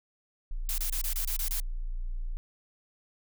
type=tone; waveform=sine; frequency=29.14 Hz; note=A#0; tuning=in tune; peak=-30 dBFS; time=0.51-2.37 s; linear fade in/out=0 ms
type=noise bursts; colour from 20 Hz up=blue; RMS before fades=-33 dBFS; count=8; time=0.69-1.599 s; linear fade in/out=0 ms; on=90 ms; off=27 ms
effects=none